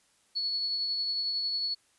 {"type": "tone with tremolo", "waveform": "sine", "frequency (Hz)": 4400, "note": "C#8", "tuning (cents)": -14, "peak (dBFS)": -27, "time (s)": [0.35, 1.75], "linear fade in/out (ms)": 20, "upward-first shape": "triangle", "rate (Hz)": 11, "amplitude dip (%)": 30, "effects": ["white hiss -67 dBFS RMS until 1.98 s", "resampled to 24000 Hz"]}